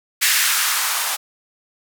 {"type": "noise with band-pass filter sweep", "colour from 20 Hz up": "violet", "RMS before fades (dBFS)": -19, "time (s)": [0.21, 1.17], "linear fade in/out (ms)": 20, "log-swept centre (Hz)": [1900, 850], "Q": 1.8, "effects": []}